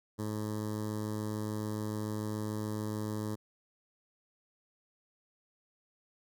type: tone with notch filter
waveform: 15% pulse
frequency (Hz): 106.9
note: A2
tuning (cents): -49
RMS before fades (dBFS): -36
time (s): 0.18-3.36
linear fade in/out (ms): 20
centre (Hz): 2500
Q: 0.62
effects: none